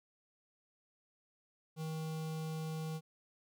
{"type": "tone with notch filter", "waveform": "square", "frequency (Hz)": 158.4, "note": "D#3", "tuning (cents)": 31, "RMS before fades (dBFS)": -40, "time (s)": [1.76, 3.01], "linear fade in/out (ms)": 50, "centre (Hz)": 1800, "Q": 1.7, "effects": []}